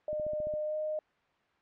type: tone with pitch glide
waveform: sine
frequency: 608 to 615.4 Hz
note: D#5 to D#5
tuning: -40 to -19 cents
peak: -31 dBFS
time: 0.08-0.99 s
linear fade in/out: 2 ms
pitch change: +21 cents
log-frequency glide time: 0.65-0.76 s
type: click train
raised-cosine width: 3 ms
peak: -34 dBFS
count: 7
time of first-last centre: 0.13-0.538 s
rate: 14.7 Hz
effects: white hiss -69 dBFS RMS until 1.61 s + low-pass 2000 Hz 12 dB/octave